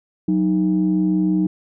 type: tone pair together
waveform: sine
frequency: 185 / 311.1 Hz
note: F#3 / D#4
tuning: 0 / 0 cents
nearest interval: major sixth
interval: 900 cents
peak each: -17 dBFS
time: 0.28-1.47 s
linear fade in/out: 5 ms
effects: tanh soft clip ceiling -9 dBFS